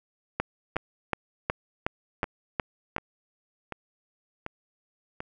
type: two click trains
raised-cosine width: 0.5 ms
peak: -10 / -19 dBFS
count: 8 / 7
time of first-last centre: 0.4-2.964 / 0.76-5.204 s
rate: 2.73 / 1.35 Hz
effects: none